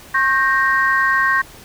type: chord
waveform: sine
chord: G diminished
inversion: second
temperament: equal with one note detuned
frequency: 1084 / 1568 / 1864.7 Hz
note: Db6 / G6 / Bb6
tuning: -39 / 0 / 0 cents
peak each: -17 dBFS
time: 0.14-1.42 s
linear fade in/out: 10 ms
effects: tanh soft clip ceiling -4 dBFS + pink hiss -41 dBFS RMS until 1.64 s